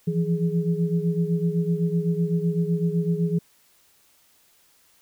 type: tone cluster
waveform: sine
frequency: 165.4 / 173.3 / 417.1 Hz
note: E3 / F3 / G#4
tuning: +6 / -13 / +7 cents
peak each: -23 / -25 / -29 dBFS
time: 0.07-3.39 s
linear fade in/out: 10 ms
effects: white hiss -60 dBFS RMS until 5.01 s